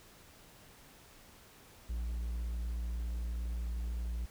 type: tone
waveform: triangle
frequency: 58.27 Hz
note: A#1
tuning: in tune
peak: -32 dBFS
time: 1.89-4.26 s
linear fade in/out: 10 ms
effects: pink hiss -58 dBFS RMS until 4.3 s